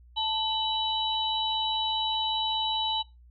sine tone cluster, 879 / 3006 / 3901 Hz, A5 / F#7 / B7, -2 / +27 / -22 cents, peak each -30 dBFS, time 0.16-3.03 s, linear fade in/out 20 ms, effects noise-tail reverb RT60 0.2 s tail -19 dB re dry + added 60 Hz sine -51 dBFS peak until 3.3 s

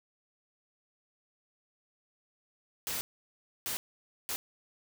white noise bursts at uneven times, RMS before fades -35 dBFS, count 3, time 2.87-3.01 / 3.66-3.77 / 4.29-4.36 s, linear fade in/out 0 ms, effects none

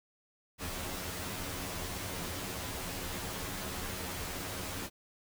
pink noise with comb filter, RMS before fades -39 dBFS, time 0.58-4.9 s, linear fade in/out 50 ms, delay 11 ms, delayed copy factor +0.75, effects none

